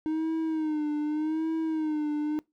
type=tone with vibrato; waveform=triangle; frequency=310 Hz; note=D#4; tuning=6 cents flat; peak=-24 dBFS; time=0.06-2.39 s; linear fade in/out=0 ms; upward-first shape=sine; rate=0.84 Hz; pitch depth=69 cents each way; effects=noise-tail reverb RT60 0.2 s tail -23 dB re dry

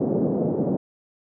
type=band-pass noise; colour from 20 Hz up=pink; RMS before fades=-23 dBFS; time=0-0.77 s; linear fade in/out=10 ms; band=160 to 520 Hz; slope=24 dB/octave; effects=none

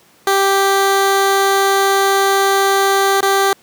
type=tone with dropouts; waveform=15% pulse; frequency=392 Hz; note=G4; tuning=in tune; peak=-5 dBFS; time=0.27-3.53 s; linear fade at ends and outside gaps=2 ms; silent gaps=3.207-3.228 s; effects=pink hiss -50 dBFS RMS until 3.62 s + high-pass 150 Hz 12 dB/octave

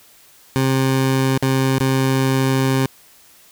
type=tone with dropouts; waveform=20% pulse; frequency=132.9 Hz; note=C3; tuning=27 cents sharp; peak=-10 dBFS; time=0.56-2.86 s; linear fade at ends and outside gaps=0 ms; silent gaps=1.377-1.426 / 1.784-1.803 s; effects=white hiss -49 dBFS RMS until 3.51 s

